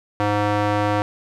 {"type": "tone with band-pass filter", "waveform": "square", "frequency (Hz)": 103.83, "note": "G#2", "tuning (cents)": 0, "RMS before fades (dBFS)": -20, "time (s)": [0.2, 1.02], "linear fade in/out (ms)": 0, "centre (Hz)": 840, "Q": 0.8, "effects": []}